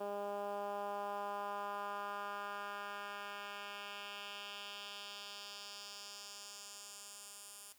10% pulse tone with band-pass filter sweep, 202.9 Hz, G#3, 40 cents flat, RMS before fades -45 dBFS, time 0-7.73 s, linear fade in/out 10 ms, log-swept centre 560 to 10000 Hz, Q 1.6, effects white hiss -67 dBFS RMS until 7.78 s

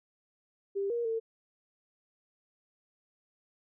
sine tone with pitch steps, 396.3 / 472.2 / 451.3 Hz, G4 / A#4 / A4, +19 / +22 / +44 cents, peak -29 dBFS, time 0.75-1.2 s, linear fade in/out 20 ms, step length 150 ms, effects none

